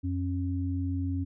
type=tone pair together; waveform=sine; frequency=90.73 / 272.2 Hz; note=F#2 / C#4; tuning=-33 / -31 cents; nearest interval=octave + perfect fifth; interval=1902 cents; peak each=-29 / -32 dBFS; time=0.03-1.25 s; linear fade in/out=20 ms; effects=none